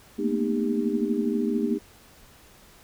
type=tone cluster; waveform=sine; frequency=219.9 / 231.6 / 244.5 / 306.6 / 399.6 Hz; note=A3 / A#3 / B3 / D#4 / G4; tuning=-1 / -11 / -17 / -25 / +33 cents; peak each=-29 dBFS; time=0.18-1.79 s; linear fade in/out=20 ms; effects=pink hiss -53 dBFS RMS until 2.83 s